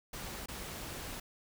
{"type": "noise with dropouts", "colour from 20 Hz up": "pink", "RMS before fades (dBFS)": -43, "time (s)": [0.13, 1.2], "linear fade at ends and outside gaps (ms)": 5, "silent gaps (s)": [0.46, 0.484], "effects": []}